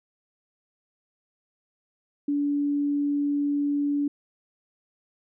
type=tone; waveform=sine; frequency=287.7 Hz; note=D4; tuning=36 cents flat; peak=-22 dBFS; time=2.28-4.08 s; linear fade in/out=5 ms; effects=none